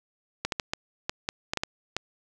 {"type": "clicks", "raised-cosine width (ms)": 0.2, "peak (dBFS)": -10, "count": 10, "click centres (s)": [0.45, 0.522, 0.598, 0.735, 1.095, 1.289, 1.535, 1.573, 1.635, 1.966], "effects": []}